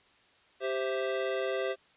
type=chord; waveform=square; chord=C major; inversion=second; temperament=equal; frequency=392 / 523.3 / 659.3 Hz; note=G4 / C5 / E5; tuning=0 / 0 / 0 cents; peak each=-34 / -34 / -37 dBFS; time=0.6-1.76 s; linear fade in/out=50 ms; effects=white hiss -63 dBFS RMS until 1.96 s + resampled to 8000 Hz